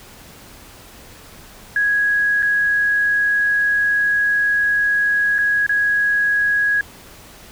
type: tone with dropouts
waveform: sine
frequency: 1661.2 Hz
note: G#6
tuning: in tune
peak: -14 dBFS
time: 1.76-6.81 s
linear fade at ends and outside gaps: 2 ms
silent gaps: 2.424-2.428 / 5.383-5.387 / 5.665-5.693 s
effects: pink hiss -42 dBFS RMS until 7.51 s